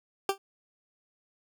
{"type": "tone with exponential decay", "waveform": "20% pulse", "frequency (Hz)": 392, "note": "G4", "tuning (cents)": 0, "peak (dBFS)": -16, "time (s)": [0.29, 0.38], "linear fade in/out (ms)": 2, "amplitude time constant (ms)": 19, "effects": []}